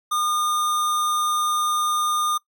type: tone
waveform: square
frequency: 1215 Hz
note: D#6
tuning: 42 cents flat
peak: -21 dBFS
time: 0.11-2.38 s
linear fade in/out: 10 ms
effects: noise-tail reverb RT60 0.1 s tail -20 dB re dry